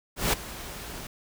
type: noise with ADSR envelope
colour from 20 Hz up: pink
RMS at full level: -22 dBFS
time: 0.16-1.07 s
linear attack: 170 ms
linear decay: 12 ms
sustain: -17 dB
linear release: 4 ms
effects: none